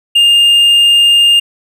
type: tone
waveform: triangle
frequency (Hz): 2814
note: F7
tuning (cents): +12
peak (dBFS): -3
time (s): 0.15-1.4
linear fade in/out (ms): 10
effects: none